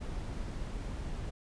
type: noise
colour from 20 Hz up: brown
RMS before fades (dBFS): -38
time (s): 0-1.31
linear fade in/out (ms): 20
effects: resampled to 22050 Hz